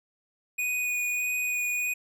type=tone with vibrato; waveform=square; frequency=2474 Hz; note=D#7; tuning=10 cents flat; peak=-27 dBFS; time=0.58-1.94 s; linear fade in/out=10 ms; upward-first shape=sine; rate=1.6 Hz; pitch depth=10 cents each way; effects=none